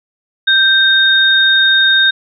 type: tone pair together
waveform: sine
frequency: 1568 / 3700 Hz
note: G6 / A#7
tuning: 0 / -14 cents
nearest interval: octave + minor third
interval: 1486 cents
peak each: -10 dBFS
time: 0.47-2.11 s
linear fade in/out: 10 ms
effects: none